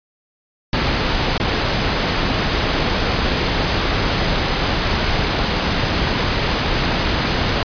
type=noise with dropouts; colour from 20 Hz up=pink; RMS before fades=-18 dBFS; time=0.73-7.63 s; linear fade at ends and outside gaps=2 ms; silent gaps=1.379-1.399 s; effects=resampled to 11025 Hz